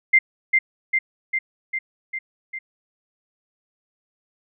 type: tone with echo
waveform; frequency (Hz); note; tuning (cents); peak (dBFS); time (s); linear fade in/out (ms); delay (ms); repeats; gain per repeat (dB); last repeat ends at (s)
sine; 2092; C7; -1; -10; 0.13-0.19; 10; 400; 6; -3; 2.59
effects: none